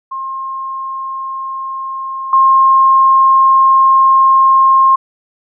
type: tone with level steps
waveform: sine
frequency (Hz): 1066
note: C6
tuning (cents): +32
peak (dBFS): -19 / -5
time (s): 0.11-4.96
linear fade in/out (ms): 10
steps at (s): 2.33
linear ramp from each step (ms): 2
effects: none